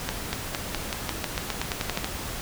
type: accelerating click train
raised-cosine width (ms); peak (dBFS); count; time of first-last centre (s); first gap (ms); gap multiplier
0.2; -9; 15; 0.09-2.045; 240; 0.91
effects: pink hiss -34 dBFS RMS until 2.41 s